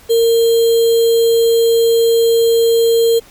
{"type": "tone with sample-and-hold", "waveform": "sine", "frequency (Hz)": 460, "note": "A#4", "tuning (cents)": -23, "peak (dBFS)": -8, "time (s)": [0.09, 3.2], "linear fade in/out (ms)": 20, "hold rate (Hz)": 3675, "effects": ["pink hiss -43 dBFS RMS until 3.3 s", "MP3 96 kbps"]}